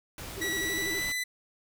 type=noise; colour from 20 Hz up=pink; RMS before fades=-41 dBFS; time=0.18-1.12 s; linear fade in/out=2 ms
type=tone with vibrato; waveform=sine; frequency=356.4 Hz; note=F4; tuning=35 cents sharp; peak=-36 dBFS; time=0.36-1.01 s; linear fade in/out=20 ms; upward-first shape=square; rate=12 Hz; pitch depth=170 cents each way
type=tone with pitch glide; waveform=sawtooth; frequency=1943 to 1998.8 Hz; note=B6 to B6; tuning=-29 to +20 cents; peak=-26 dBFS; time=0.41-1.24 s; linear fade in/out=10 ms; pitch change=+49 cents; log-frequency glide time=0.58-1.11 s
effects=none